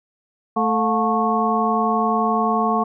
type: harmonic tone with a mistuned harmonic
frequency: 220 Hz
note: A3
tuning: in tune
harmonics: 1 / 2 / 3 / 4 / 5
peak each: -22 / -25 / -22 / -26 / -21 dBFS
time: 0.56-2.84 s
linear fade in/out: 10 ms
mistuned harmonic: 3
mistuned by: +130 cents
effects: none